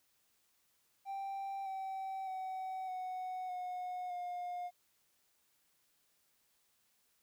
triangle tone with pitch steps, 784 / 769.2 / 754.7 / 740.4 / 726.4 / 712.7 Hz, G5 / G5 / F#5 / F#5 / F#5 / F5, 0 / -33 / +34 / +1 / -32 / +35 cents, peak -36 dBFS, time 1.05-4.71 s, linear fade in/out 50 ms, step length 610 ms, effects tanh soft clip ceiling -32 dBFS + white hiss -75 dBFS RMS until 7.22 s

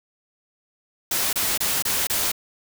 white noise bursts, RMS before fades -23 dBFS, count 5, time 1.11-2.318 s, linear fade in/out 5 ms, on 220 ms, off 27 ms, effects none

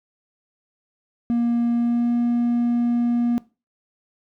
triangle tone with pitch glide, 236.3 to 238.6 Hz, A#3 to A#3, +24 to +41 cents, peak -15 dBFS, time 1.3-3.38 s, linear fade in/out 0 ms, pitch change +17 cents, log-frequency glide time 1.73-2.13 s, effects noise-tail reverb RT60 0.3 s tail -21 dB re dry + tanh soft clip ceiling -11 dBFS

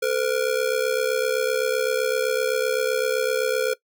square ring-modulated tone, 475.9 Hz, A#4, 36 cents sharp, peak -18 dBFS, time 0.02-3.74 s, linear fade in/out 10 ms, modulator 33.9 Hz, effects noise-tail reverb RT60 0.1 s tail -19 dB re dry

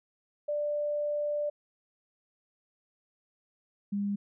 sine tone pair in turn, 590 / 202 Hz, D5 / G#3, +8 / -48 cents, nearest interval octave + perfect fifth, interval 1856 cents, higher first, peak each -28 dBFS, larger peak neither, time 0.48-1.5 / 3.92-4.16 s, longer first, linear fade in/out 10 ms, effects none

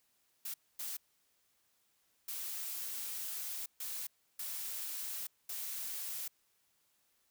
blue noise bursts at uneven times, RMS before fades -41 dBFS, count 6, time 0.45-0.54 / 0.79-0.97 / 2.28-3.66 / 3.8-4.07 / 4.39-5.27 / 5.49-6.28 s, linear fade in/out 5 ms, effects white hiss -75 dBFS RMS until 7.3 s

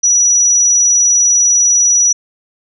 sine tone, 5860 Hz, F#8, 18 cents flat, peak -7 dBFS, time 0.03-2.13 s, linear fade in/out 10 ms, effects none

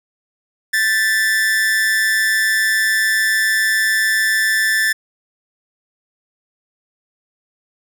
45% pulse tone with amplitude modulation, 1760 Hz, A6, in tune, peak -11 dBFS, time 0.73-4.93 s, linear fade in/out 10 ms, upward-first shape sine, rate 207 Hz, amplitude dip 60%, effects none

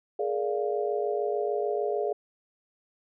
sine chord, Bb dominant seventh, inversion third, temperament just, 419.5 / 466.2 / 582.7 / 699.2 Hz, Ab4 / Bb4 / D5 / F5, +17 / 0 / -14 / +2 cents, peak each -28 / -34 / -33 / -33 dBFS, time 0.19-2.13 s, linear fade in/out 5 ms, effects none

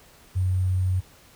sine tone with sample-and-hold, 92.5 Hz, F#2, in tune, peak -20 dBFS, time 0.35-1.01 s, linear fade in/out 20 ms, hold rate 8820 Hz, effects pink hiss -53 dBFS RMS until 1.35 s

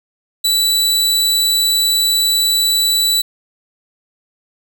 sawtooth tone, 3954 Hz, B7, 1 cent sharp, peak -9 dBFS, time 0.44-3.22 s, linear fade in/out 10 ms, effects none

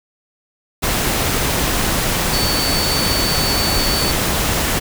sine tone in noise, 4497 Hz, C#8, 24 cents sharp, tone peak -20 dBFS, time 2.32-4.12 s, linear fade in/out 20 ms, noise pink, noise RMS -18 dBFS, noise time 0.82-4.8 s, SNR -5 dB, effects none

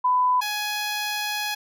sine / 10% pulse tone pair in turn, 1000 / 837 Hz, B5 / G#5, +21 / +13 cents, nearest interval minor third, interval 308 cents, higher first, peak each -17 dBFS, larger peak neither, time 0.04-0.41 / 0.41-1.55 s, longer second, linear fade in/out 10 ms, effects none

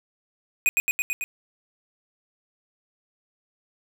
square tone with echo, 2487 Hz, D#7, 1 cent flat, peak -17 dBFS, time 0.66-0.69 s, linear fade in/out 0 ms, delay 110 ms, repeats 5, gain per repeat -2 dB, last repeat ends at 1.24 s, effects 9-bit

